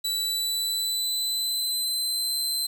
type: tone with pitch glide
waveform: sawtooth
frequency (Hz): 3951 to 4086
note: B7 to C8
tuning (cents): 0 to -42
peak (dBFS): -22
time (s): 0.04-2.67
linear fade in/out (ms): 10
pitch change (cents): +58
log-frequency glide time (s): 0.2-2.34
effects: 9-bit